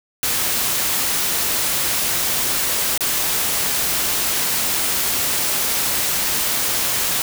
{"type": "noise with dropouts", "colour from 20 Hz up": "white", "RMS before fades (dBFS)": -20, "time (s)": [0.23, 7.22], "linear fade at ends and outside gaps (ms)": 1, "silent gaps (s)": [2.977, 3.007], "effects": []}